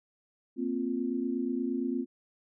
sine chord, Bb suspended second, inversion none, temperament equal, 233.1 / 261.6 / 349.2 Hz, Bb3 / C4 / F4, 0 / 0 / 0 cents, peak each -34 / -31 / -35 dBFS, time 0.56-2.06 s, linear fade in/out 50 ms, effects none

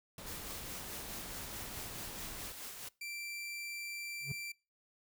pink noise, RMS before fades -48 dBFS, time 0.18-2.52 s, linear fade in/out 2 ms
white noise with tremolo, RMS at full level -45 dBFS, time 0.26-2.89 s, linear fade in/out 10 ms, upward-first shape sine, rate 4.7 Hz, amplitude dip 40%
sawtooth tone, 2349 Hz, D7, in tune, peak -38 dBFS, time 3.01-4.52 s, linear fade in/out 5 ms
triangle tone with exponential growth, 138.59 Hz, C#3, in tune, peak -31 dBFS, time 4.2-4.32 s, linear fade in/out 5 ms, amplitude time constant 24 ms
effects noise-tail reverb RT60 0.3 s tail -23 dB re dry

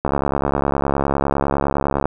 click train, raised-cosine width 1 ms, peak -4 dBFS, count 141, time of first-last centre 0.05-2.056 s, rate 69.8 Hz, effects none

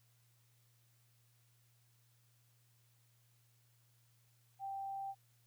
sine tone, 784 Hz, G5, in tune, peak -40 dBFS, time 4.59-5.15 s, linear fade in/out 50 ms, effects added 118 Hz sine -70 dBFS peak until 5.46 s + white hiss -75 dBFS RMS until 5.46 s

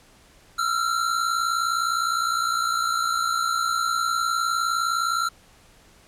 square tone pair together, 1315.3 / 1375 Hz, E6 / F6, -4 / -27 cents, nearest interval minor second, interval 77 cents, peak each -27 / -24 dBFS, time 0.58-5.29 s, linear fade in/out 10 ms, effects pink hiss -54 dBFS RMS until 6.07 s + low-pass 11000 Hz 12 dB/octave

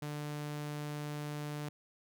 sawtooth tone, 148.2 Hz, D3, 16 cents sharp, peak -34 dBFS, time 0.02-1.69 s, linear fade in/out 5 ms, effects none

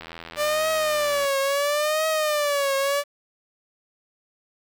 click train, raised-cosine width 0.3 ms, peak -21 dBFS, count 104, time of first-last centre 0.01-1.249 s, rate 83.1 Hz
sawtooth tone with vibrato, 588 Hz, D5, 2 cents sharp, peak -17 dBFS, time 0.36-3.04 s, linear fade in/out 50 ms, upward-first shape triangle, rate 0.73 Hz, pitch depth 140 cents each way
effects 8-bit

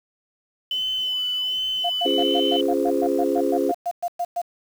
sine tone with vibrato, 3018 Hz, F#7, 34 cents sharp, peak -22 dBFS, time 0.71-2.61 s, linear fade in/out 2 ms, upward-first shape sine, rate 1.3 Hz, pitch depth 15 cents each way
sine tone bursts, 700 Hz, F5, 4 cents sharp, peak -21 dBFS, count 16, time 1.84-4.418 s, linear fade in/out 10 ms, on 58 ms, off 110 ms
sine chord, Db major seventh, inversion none, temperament just, 277.2 / 346.5 / 415.8 / 519.7 Hz, Db4 / F4 / Ab4 / C5, 0 / -14 / +2 / -12 cents, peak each -24 dBFS, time 2.05-3.72 s, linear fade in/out 10 ms
effects tanh soft clip ceiling -9 dBFS + 7-bit

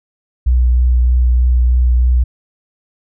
sine tone with vibrato, 61.5 Hz, B1, 7 cents flat, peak -8 dBFS, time 0.46-2.24 s, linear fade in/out 10 ms, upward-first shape triangle, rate 3.2 Hz, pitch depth 20 cents each way, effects none

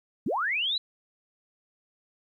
sine linear sweep, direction up, 150 to 4063 Hz, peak -25 dBFS, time 0.26-0.78 s, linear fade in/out 5 ms, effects 11-bit

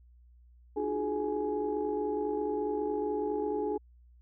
sine tone cluster, 299.3 / 347 / 371.7 / 421.3 / 837 Hz, D4 / F4 / F#4 / G#4 / G#5, +33 / -11 / +8 / +25 / +13 cents, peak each -36 / -40 / -39 / -31 / -38 dBFS, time 0.76-3.78 s, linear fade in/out 10 ms, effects tanh soft clip ceiling -18 dBFS + added 60 Hz sine -55 dBFS peak until 4.21 s

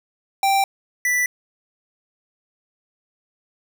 square tone pair in turn, 784 / 1975.6 Hz, G5 / B6, 0 / 0 cents, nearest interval octave + major third, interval 1600 cents, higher second, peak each -16 / -18 dBFS, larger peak first, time 0.43-0.64 / 1.05-1.26 s, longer neither, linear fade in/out 2 ms, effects 8-bit

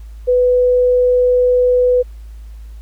sine tone, 497.3 Hz, B4, 12 cents sharp, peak -9 dBFS, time 0.27-2.03 s, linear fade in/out 20 ms, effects added 54 Hz sine -30 dBFS peak until 2.81 s + pink hiss -54 dBFS RMS until 2.81 s

